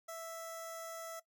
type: tone with notch filter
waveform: 15% pulse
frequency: 659.3 Hz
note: E5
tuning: in tune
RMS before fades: -45 dBFS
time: 0.08-1.2 s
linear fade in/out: 10 ms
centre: 2500 Hz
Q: 0.79
effects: noise-tail reverb RT60 0.1 s tail -18 dB re dry